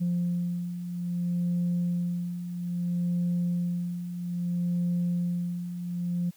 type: beating tone pair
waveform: sine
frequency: 174.61 / 175.22 Hz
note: F3 / F3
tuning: 0 / +6 cents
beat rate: 0.61 Hz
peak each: -32 / -26 dBFS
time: 0-6.31 s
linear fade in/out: 20 ms
effects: tanh soft clip ceiling -21 dBFS + white hiss -60 dBFS RMS until 6.36 s